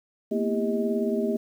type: tone cluster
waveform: sine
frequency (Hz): 227.3 / 245.5 / 328.5 / 400.2 / 628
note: A#3 / B3 / E4 / G4 / D#5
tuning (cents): -43 / -10 / -6 / +36 / +16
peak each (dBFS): -27 / -31 / -35 / -27 / -32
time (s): 0.31-1.37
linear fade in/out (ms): 10
effects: 9-bit